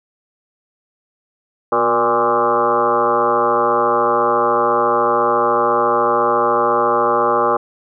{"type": "tone with frequency modulation", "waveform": "sine", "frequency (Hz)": 818, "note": "G#5", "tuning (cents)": -26, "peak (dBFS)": -12, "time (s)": [1.72, 7.57], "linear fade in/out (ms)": 5, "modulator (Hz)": 114, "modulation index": 4, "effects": []}